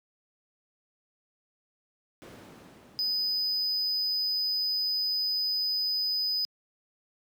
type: noise with exponential decay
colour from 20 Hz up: brown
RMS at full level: -37 dBFS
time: 2.22-5.31 s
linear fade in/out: 0 ms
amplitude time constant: 670 ms
type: tone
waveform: triangle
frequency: 4996 Hz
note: D#8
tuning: 6 cents sharp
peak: -25 dBFS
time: 2.99-6.45 s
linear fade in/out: 0 ms
effects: high-pass 200 Hz 12 dB/octave